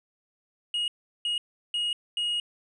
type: tone bursts at uneven times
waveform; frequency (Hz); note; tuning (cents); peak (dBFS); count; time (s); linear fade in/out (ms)
triangle; 2880; F#7; -47; -24; 4; 0.74-0.88 / 1.25-1.38 / 1.74-1.93 / 2.17-2.4; 2
effects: resampled to 24000 Hz